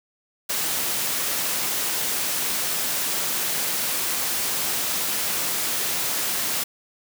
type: high-pass noise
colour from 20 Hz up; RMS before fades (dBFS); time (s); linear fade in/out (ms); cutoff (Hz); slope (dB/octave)
white; -25; 0.49-6.64; 10; 120; 12
effects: none